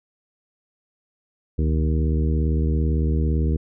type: harmonic tone with a mistuned harmonic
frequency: 77.78 Hz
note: D#2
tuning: in tune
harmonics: 1 / 2 / 3 / 4 / 5 / 6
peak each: -19 / -25 / -29 / -31 / -33 / -35 dBFS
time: 1.58-3.57 s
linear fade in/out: 10 ms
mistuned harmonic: 1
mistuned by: -130 cents
effects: none

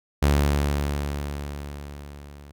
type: tone with level ramp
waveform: sawtooth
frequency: 71.9 Hz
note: D2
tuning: 36 cents flat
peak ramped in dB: -12 to -39 dBFS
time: 0.22-2.52 s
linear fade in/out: 10 ms
effects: none

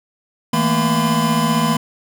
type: tone cluster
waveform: square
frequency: 161.3 / 220.3 / 235.6 / 1012 Hz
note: E3 / A3 / A#3 / B5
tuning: -37 / +2 / +19 / +42 cents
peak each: -21 dBFS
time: 0.53-1.77 s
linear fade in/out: 5 ms
effects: none

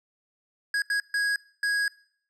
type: tone bursts at uneven times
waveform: square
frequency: 1653 Hz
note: G#6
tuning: 9 cents flat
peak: -24 dBFS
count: 4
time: 0.74-0.82 / 0.9-1 / 1.14-1.36 / 1.63-1.88 s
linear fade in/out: 2 ms
effects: noise-tail reverb RT60 0.6 s tail -22 dB re dry + low-pass 8000 Hz 12 dB/octave

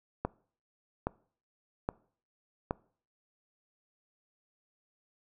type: click train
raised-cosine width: 1 ms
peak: -16 dBFS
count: 4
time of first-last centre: 0.25-2.709 s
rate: 1.22 Hz
effects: noise-tail reverb RT60 0.5 s tail -23 dB re dry

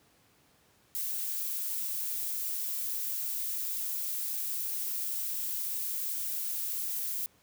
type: noise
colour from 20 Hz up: violet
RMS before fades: -34 dBFS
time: 0.95-7.26 s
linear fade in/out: 0 ms
effects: pink hiss -65 dBFS RMS until 7.42 s + high-pass 80 Hz 12 dB/octave

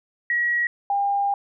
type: tone pair in turn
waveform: sine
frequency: 1912 / 802.3 Hz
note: A#6 / G5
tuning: +43 / +40 cents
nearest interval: octave + minor third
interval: 1503 cents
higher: first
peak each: -19 dBFS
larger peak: neither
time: 0.3-0.67 / 0.9-1.34 s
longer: second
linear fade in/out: 2 ms
effects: none

